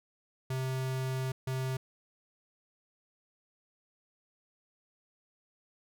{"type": "tone bursts at uneven times", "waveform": "square", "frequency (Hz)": 130.81, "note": "C3", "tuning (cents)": 0, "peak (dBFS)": -32, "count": 2, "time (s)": [[0.5, 1.32], [1.47, 1.77]], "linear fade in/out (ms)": 5, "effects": []}